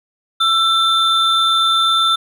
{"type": "tone pair together", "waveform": "triangle", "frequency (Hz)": [1339, 3556], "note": ["E6", "A7"], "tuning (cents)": [27, 18], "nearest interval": "octave + perfect fourth", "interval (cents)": 1691, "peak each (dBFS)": -13, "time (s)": [0.4, 2.16], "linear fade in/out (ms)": 10, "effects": []}